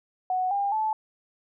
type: tone with pitch steps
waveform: sine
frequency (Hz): 740 / 802.3 / 869.9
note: F#5 / G5 / A5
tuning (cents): 0 / +40 / -20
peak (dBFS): -23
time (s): 0.3-0.93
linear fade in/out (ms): 2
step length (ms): 210
effects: none